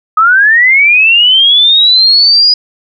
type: linear sweep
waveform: sine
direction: up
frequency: 1246 to 4958 Hz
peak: -3 dBFS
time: 0.17-2.54 s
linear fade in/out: 5 ms
effects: none